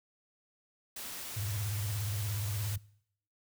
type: noise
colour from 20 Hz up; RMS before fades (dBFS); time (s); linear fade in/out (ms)
white; -42; 0.96-2.76; 5
type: tone with vibrato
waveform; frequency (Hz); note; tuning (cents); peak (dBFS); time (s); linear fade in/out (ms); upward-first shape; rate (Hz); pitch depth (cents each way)
sine; 103.1; G#2; -12; -33; 1.36-2.78; 10; sine; 17; 150
effects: noise-tail reverb RT60 0.7 s tail -23 dB re dry